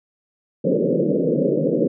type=band-pass noise; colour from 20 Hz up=white; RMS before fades=-19 dBFS; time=0.64-1.88 s; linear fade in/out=10 ms; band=140 to 560 Hz; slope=96 dB/octave; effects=none